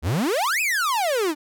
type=exponential two-way sweep; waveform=45% pulse; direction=up then down; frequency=68 to 2637 to 285 Hz; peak=-20 dBFS; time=0.02-1.35 s; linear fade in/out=50 ms; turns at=0.61 s; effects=none